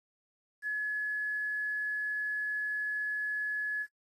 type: tone with quantisation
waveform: sine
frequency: 1700 Hz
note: G#6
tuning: 40 cents sharp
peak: -30 dBFS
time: 0.62-3.87 s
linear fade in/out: 50 ms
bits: 10
effects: noise-tail reverb RT60 0.1 s tail -23 dB re dry + AAC 32 kbps